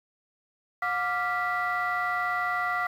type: tone cluster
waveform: sine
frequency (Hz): 720 / 1172 / 1390 / 1966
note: F#5 / D6 / F6 / B6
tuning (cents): -47 / -4 / -9 / -8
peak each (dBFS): -30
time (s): 0.82-2.87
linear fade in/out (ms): 5
effects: tanh soft clip ceiling -19 dBFS + 9-bit